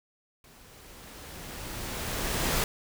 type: noise with level ramp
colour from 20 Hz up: pink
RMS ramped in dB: -55 to -26 dBFS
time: 0.44-2.64 s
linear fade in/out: 2 ms
effects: none